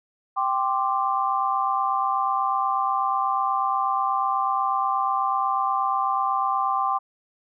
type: chord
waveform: sine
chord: G suspended fourth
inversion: none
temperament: equal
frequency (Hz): 784 / 1046.5 / 1174.7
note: G5 / C6 / D6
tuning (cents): 0 / 0 / 0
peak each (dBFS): -25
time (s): 0.36-6.99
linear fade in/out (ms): 20
effects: none